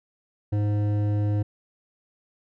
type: tone with hard clipping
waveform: sine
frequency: 103.83 Hz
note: G#2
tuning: in tune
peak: -23 dBFS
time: 0.52-1.43 s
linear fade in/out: 10 ms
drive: 11 dB
effects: none